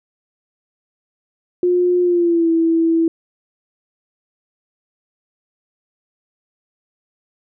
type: tone with pitch glide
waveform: sine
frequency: 356.8 to 329.1 Hz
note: F4 to E4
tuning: +37 to -3 cents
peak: -12 dBFS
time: 1.63-3.08 s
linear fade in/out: 2 ms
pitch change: -140 cents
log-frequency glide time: 2.02-2.5 s
effects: none